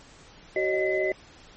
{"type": "tone cluster", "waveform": "sine", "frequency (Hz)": [378.5, 546, 618, 2027], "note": ["F#4", "C#5", "D#5", "B6"], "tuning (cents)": [39, -26, -12, 45], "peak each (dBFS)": [-26, -33, -27, -29], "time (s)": [0.56, 1.12], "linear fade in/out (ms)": 2, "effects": ["pink hiss -51 dBFS RMS until 1.56 s", "MP3 32 kbps"]}